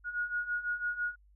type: beating tone pair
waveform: sine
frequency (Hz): 1442 / 1448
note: F#6 / F#6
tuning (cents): -45 / -38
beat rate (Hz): 6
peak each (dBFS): -37 / -33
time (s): 0.04-1.16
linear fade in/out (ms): 50
effects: added 50 Hz sine -59 dBFS peak until 1.35 s